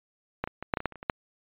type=clicks; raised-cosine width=0.5 ms; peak=-13 / -20 / -21 / -9 / -12 / -21 / -10 / -29 / -29 / -25 / -9 dBFS; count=11; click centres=0.44 / 0.475 / 0.626 / 0.738 / 0.772 / 0.804 / 0.857 / 0.923 / 0.957 / 1.029 / 1.098 s; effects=resampled to 8000 Hz